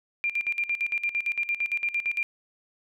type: tone with tremolo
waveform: sine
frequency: 2387 Hz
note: D7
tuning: 28 cents sharp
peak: -23 dBFS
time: 0.24-2.23 s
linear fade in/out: 0 ms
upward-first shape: square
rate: 8.8 Hz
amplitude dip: 80%
effects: none